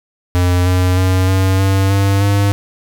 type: tone with pitch steps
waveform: square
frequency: 89.4 / 91.17 / 92.98 / 94.83 / 96.71 / 98.62 / 100.58 Hz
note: F2 / F#2 / F#2 / F#2 / G2 / G2 / G2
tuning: +41 / -25 / +9 / +43 / -23 / +11 / +45 cents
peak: -11 dBFS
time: 0.35-2.52 s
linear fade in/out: 0 ms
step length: 310 ms
effects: none